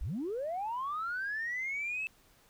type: linear sweep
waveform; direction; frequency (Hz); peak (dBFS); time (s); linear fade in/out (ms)
sine; up; 35.16 to 2637; -32; 0.01-2.07; 0
effects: tanh soft clip ceiling -29 dBFS + pink hiss -64 dBFS RMS until 2.49 s